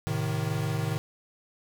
square chord, A diminished, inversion none, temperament equal with one note detuned, 108.61 / 130.81 / 155.56 Hz, A2 / C3 / Eb3, -22 / 0 / 0 cents, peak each -32 / -34 / -31 dBFS, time 0.07-0.98 s, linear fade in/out 0 ms, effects none

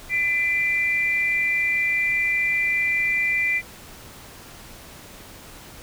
sine tone pair together, 2010 / 2365 Hz, B6 / D7, +30 / +12 cents, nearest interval minor third, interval 282 cents, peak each -22 dBFS, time 0.09-3.62 s, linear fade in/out 50 ms, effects pink hiss -43 dBFS RMS until 5.82 s

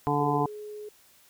harmonic tone, 145.3 Hz, D3, 18 cents flat, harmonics 1 / 2 / 3 / 5 / 6 / 7, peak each -30 / -30 / -30 / -30 / -30 / -30 dBFS, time 0.07-0.46 s, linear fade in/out 0 ms
sine tone, 420.8 Hz, G#4, 23 cents sharp, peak -37 dBFS, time 0.2-0.89 s, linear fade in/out 5 ms
effects white hiss -59 dBFS RMS until 1.29 s

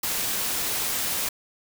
white noise, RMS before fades -27 dBFS, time 0.03-1.29 s, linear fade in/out 5 ms, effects none

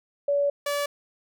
sine / sawtooth tone pair in turn, 570 / 575.6 Hz, C#5 / D5, +48 / -35 cents, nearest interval unison, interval 17 cents, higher second, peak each -20 / -21 dBFS, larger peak first, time 0.28-0.5 / 0.66-0.86 s, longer first, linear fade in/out 5 ms, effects none

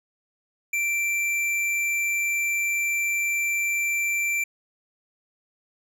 triangle tone with hard clipping, 2349 Hz, D7, in tune, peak -24 dBFS, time 0.73-4.44 s, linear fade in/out 5 ms, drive 15 dB, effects none

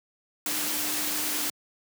sine tone in noise, 300 Hz, D4, 37 cents sharp, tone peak -39 dBFS, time 0.46-1.5 s, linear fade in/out 2 ms, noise white, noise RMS -29 dBFS, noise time 0.46-1.5 s, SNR -13 dB, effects high-pass 150 Hz 12 dB/octave

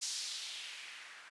violet noise with low-pass filter sweep, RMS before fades -44 dBFS, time 0.01-1.3 s, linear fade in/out 20 ms, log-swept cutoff 5900 to 1500 Hz, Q 1.9, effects resampled to 24000 Hz

